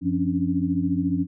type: tone cluster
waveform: sine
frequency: 92.4 / 174.4 / 271.5 / 285.7 Hz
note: F#2 / F3 / C#4 / D4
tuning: -2 / -2 / -36 / -48 cents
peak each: -31 / -26 / -25 / -25 dBFS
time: 0.01-1.27 s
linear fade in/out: 50 ms
effects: none